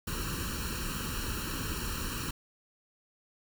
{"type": "noise with comb filter", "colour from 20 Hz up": "pink", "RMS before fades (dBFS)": -35, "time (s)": [0.07, 2.31], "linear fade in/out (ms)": 5, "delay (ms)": 0.71, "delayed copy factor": 0.95, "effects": []}